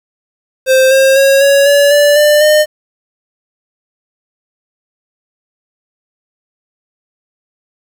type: tone with pitch steps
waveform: square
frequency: 523.3 / 534.6 / 546.2 / 558 / 570 / 582.3 / 594.9 / 607.7 Hz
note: C5 / C5 / C#5 / C#5 / C#5 / D5 / D5 / D#5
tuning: 0 / +37 / -26 / +11 / +48 / -15 / +22 / -41 cents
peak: -6 dBFS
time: 0.66-2.66 s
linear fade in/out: 50 ms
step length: 250 ms
effects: 7-bit